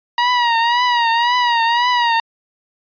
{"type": "tone with vibrato", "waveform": "sawtooth", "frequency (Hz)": 952, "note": "A#5", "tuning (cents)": 36, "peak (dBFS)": -9, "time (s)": [0.18, 2.2], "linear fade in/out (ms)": 2, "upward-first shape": "triangle", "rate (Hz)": 1.9, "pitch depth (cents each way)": 81, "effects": ["resampled to 11025 Hz"]}